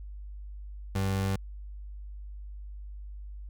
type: tone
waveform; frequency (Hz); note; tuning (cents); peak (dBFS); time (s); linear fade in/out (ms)
30% pulse; 96.7; G2; -23; -24; 0.95-1.36; 5
effects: added 50 Hz sine -39 dBFS peak until 3.49 s